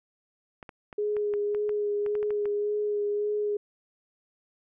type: clicks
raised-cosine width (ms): 0.5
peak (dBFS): -27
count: 12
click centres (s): 0.628 / 0.692 / 0.928 / 1.167 / 1.338 / 1.548 / 1.693 / 2.063 / 2.153 / 2.229 / 2.306 / 2.456
type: tone with vibrato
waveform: sine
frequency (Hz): 415.3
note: G#4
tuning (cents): 0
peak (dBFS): -25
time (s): 0.98-3.57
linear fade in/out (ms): 5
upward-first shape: sine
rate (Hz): 1.8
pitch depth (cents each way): 16
effects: none